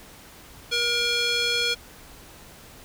square tone with band-pass filter, 475.7 Hz, A#4, 35 cents sharp, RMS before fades -24 dBFS, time 0.71-1.75 s, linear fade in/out 20 ms, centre 3600 Hz, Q 1.9, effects pink hiss -47 dBFS RMS until 2.84 s

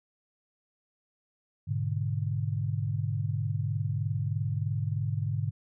sine chord, G# diminished, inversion none, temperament equal, 103.83 / 123.47 / 146.83 Hz, G#2 / B2 / D3, 0 / 0 / 0 cents, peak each -30 / -34 / -32 dBFS, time 1.67-5.51 s, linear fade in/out 20 ms, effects none

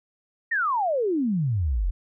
sine exponential sweep, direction down, 1900 to 39.45 Hz, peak -21 dBFS, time 0.51-1.91 s, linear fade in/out 10 ms, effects none

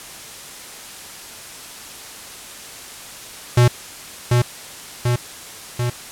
square tone with echo, 121.7 Hz, B2, 25 cents flat, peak -10 dBFS, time 3.57-3.68 s, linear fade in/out 5 ms, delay 740 ms, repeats 3, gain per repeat -3 dB, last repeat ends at 5.9 s, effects white hiss -36 dBFS RMS until 6.11 s + low-pass 11000 Hz 12 dB/octave

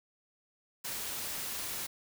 white noise, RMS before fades -38 dBFS, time 0.84-1.87 s, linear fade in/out 10 ms, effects none

